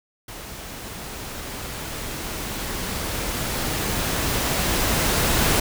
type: noise with level ramp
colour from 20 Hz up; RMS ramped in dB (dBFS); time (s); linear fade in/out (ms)
pink; -37 to -19; 0.28-5.6; 5
effects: none